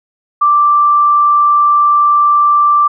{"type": "tone", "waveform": "sine", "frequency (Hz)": 1174.7, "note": "D6", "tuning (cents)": 0, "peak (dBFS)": -6, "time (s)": [0.41, 2.88], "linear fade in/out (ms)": 10, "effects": []}